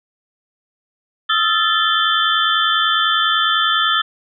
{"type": "tone cluster", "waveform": "sine", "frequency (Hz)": [1268, 1358, 1748, 3124, 3484], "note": ["D#6", "F6", "A6", "G7", "A7"], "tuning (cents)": [32, -49, -12, -7, -18], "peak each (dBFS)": -20, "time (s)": [1.29, 4.02], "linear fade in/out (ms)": 10, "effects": []}